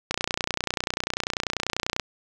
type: click train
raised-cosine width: 0.2 ms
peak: -7 dBFS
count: 58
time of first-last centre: 0.11-1.997 s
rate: 30.2 Hz
effects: none